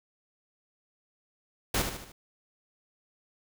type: noise with echo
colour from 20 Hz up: pink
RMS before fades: -27 dBFS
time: 1.74-1.82 s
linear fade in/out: 5 ms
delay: 75 ms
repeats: 4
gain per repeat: -6 dB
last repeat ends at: 2.12 s
effects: none

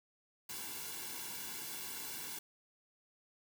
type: noise with comb filter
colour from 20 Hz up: white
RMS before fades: -44 dBFS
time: 0.49-2.39 s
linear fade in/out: 5 ms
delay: 1.6 ms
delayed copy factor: -0.8
effects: none

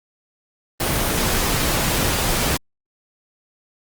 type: noise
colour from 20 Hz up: pink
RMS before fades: -20 dBFS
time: 0.8-2.57 s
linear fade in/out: 5 ms
effects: Opus 24 kbps

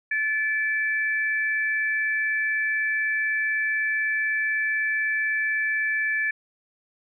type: tone pair together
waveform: sine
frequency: 1736 / 2320 Hz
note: A6 / D7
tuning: -24 / -22 cents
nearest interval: perfect fourth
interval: 502 cents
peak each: -23 / -28 dBFS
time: 0.11-6.31 s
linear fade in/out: 5 ms
effects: none

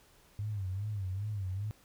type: tone with vibrato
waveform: sine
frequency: 99.5 Hz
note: G2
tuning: 26 cents sharp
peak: -33 dBFS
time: 0.39-1.71 s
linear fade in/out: 0 ms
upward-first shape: sine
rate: 2.5 Hz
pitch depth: 130 cents each way
effects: pink hiss -63 dBFS RMS until 1.84 s

